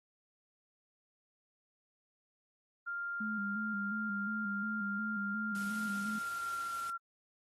sine tone with pitch glide, 1396.9 to 1372.1 Hz, F6 to F6, 0 to -31 cents, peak -36 dBFS, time 2.86-6.98 s, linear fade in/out 20 ms, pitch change -31 cents, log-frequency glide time 5.9-6.79 s
sine tone with vibrato, 207.7 Hz, G#3, in tune, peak -37 dBFS, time 3.2-6.19 s, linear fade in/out 10 ms, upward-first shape square, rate 2.8 Hz, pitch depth 55 cents each way
white noise, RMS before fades -50 dBFS, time 5.55-6.9 s, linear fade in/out 0 ms
effects AAC 32 kbps

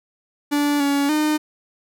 45% pulse tone with pitch steps, 290.4 / 282.3 / 304.7 Hz, D4 / C#4 / D#4, -19 / +32 / -36 cents, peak -17 dBFS, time 0.51-1.38 s, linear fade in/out 20 ms, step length 290 ms, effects none

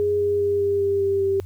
sine tone with pitch steps, 412.2 / 408.6 / 405.1 / 401.6 / 398.2 / 394.7 / 391.3 Hz, G#4 / G#4 / G#4 / G4 / G4 / G4 / G4, -13 / -28 / -43 / +42 / +27 / +12 / -3 cents, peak -18 dBFS, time 0-1.4 s, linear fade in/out 0 ms, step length 200 ms, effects added 92 Hz sine -33 dBFS peak until 1.45 s + white hiss -59 dBFS RMS until 1.45 s

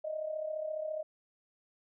sine tone with amplitude modulation, 622 Hz, D#5, 1 cent flat, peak -31 dBFS, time 0.04-1.03 s, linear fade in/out 10 ms, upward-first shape sine, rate 34.6 Hz, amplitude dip 65%, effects none

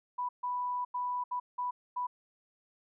sine tone bursts at uneven times, 987.8 Hz, B5, in tune, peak -31 dBFS, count 6, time 0.18-0.29 / 0.43-0.85 / 0.94-1.24 / 1.31-1.4 / 1.58-1.71 / 1.96-2.07 s, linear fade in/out 10 ms, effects none

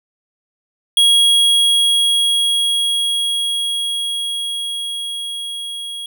square tone with level ramp, 3300 Hz, G#7, 12 cents flat, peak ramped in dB -9 to -26 dBFS, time 0.97-6.06 s, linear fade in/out 2 ms, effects none

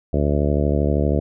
harmonic tone, 72.7 Hz, D2, 17 cents flat, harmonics 1 / 2 / 3 / 4 / 5 / 6 / 7 / 8 / 9, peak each -20 / -23 / -25 / -26 / -27 / -28 / -28 / -29 / -30 dBFS, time 0.13-1.2 s, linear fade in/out 5 ms, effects none

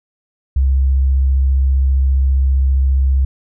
sine tone with vibrato, 66.8 Hz, C2, 36 cents sharp, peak -10 dBFS, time 0.56-3.25 s, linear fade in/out 5 ms, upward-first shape sine, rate 15 Hz, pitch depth 16 cents each way, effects none

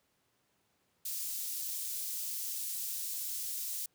white high-pass noise, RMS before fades -38 dBFS, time 1.05-3.86 s, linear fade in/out 5 ms, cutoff 5400 Hz, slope 12 dB/octave, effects pink hiss -75 dBFS RMS until 3.94 s + high-pass 100 Hz 12 dB/octave

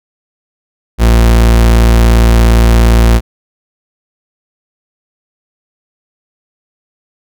40% pulse tone, 57.3 Hz, A#1, 29 cents flat, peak -3 dBFS, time 0.98-3.21 s, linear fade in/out 50 ms, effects none

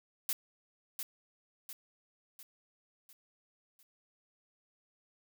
blue noise with echo, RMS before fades -33 dBFS, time 0.29-0.33 s, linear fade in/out 2 ms, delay 700 ms, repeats 5, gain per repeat -6 dB, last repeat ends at 3.83 s, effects none

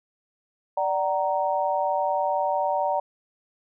sine chord, D augmented, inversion none, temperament equal with one note detuned, 587.3 / 756.4 / 932.3 Hz, D5 / F#5 / A#5, 0 / +38 / 0 cents, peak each -26 dBFS, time 0.77-3 s, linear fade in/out 5 ms, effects none

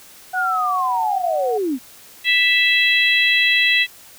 sine linear sweep, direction down, 1490 to 234.2 Hz, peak -18 dBFS, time 0.33-1.79 s, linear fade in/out 50 ms
sine tone with vibrato, 740 Hz, F#5, in tune, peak -22 dBFS, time 0.33-1.58 s, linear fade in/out 10 ms, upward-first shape sine, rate 2.1 Hz, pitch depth 19 cents each way
harmonic tone, 659 Hz, E5, 1 cent flat, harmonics 3 / 4 / 5 / 6, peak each -17 / -17 / -20 / -23 dBFS, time 2.24-3.87 s, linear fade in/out 50 ms
effects white hiss -44 dBFS RMS until 4.18 s

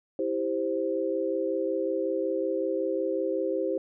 sine chord, C major, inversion first, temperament just, 327 / 392.4 / 523.3 Hz, E4 / G4 / C5, -14 / +2 / 0 cents, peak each -31 / -30 / -29 dBFS, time 0.19-3.78 s, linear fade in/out 2 ms, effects none

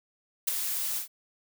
blue noise with ADSR envelope, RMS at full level -22 dBFS, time 0.47-1.08 s, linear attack 16 ms, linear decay 4 ms, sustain -9 dB, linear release 110 ms, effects none

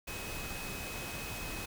sine tone in noise, 2538 Hz, D#7, 34 cents sharp, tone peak -45 dBFS, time 0.07-1.66 s, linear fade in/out 10 ms, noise pink, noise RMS -41 dBFS, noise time 0.07-1.66 s, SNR -7 dB, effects none

